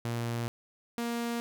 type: tone pair in turn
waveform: sawtooth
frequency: 117.6 / 235.2 Hz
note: A#2 / A#3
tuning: +16 / +16 cents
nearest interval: octave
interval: 1200 cents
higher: second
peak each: -27 dBFS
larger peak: neither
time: 0.05-0.48 / 0.98-1.4 s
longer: first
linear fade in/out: 0 ms
effects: none